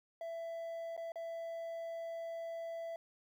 triangle tone with dropouts, 665 Hz, E5, 15 cents sharp, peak -38 dBFS, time 0.21-2.96 s, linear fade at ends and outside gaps 2 ms, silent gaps 0.966-0.976 / 1.12-1.157 s, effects 12-bit

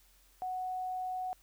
sine tone, 740 Hz, F#5, in tune, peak -34 dBFS, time 0.42-1.33 s, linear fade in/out 0 ms, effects added 44 Hz sine -65 dBFS peak until 1.42 s + white hiss -66 dBFS RMS until 1.42 s

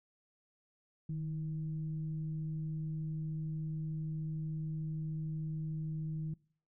sine tone with frequency modulation, 155.56 Hz, D#3, in tune, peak -35 dBFS, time 1.09-6.34 s, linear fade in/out 5 ms, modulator 170 Hz, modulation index 0.26, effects noise-tail reverb RT60 0.5 s tail -23 dB re dry

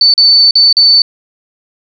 sine tone with dropouts, 4513 Hz, C#8, 30 cents sharp, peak -3 dBFS, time 0.01-1.02 s, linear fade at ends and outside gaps 2 ms, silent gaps 0.139-0.178 / 0.51-0.554 / 0.728-0.768 s, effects none

